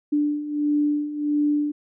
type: beating tone pair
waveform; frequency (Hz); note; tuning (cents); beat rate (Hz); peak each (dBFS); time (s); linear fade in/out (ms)
sine; 293.7 / 295.2; D4 / D4; 0 / +9; 1.5; -26 / -21; 0.12-1.72; 10
effects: none